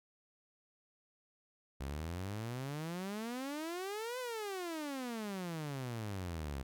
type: exponential two-way sweep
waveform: sawtooth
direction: up then down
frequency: 65.1 to 515 to 65.1 Hz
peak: -35 dBFS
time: 1.8-6.63 s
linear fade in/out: 10 ms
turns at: 4.19 s
effects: none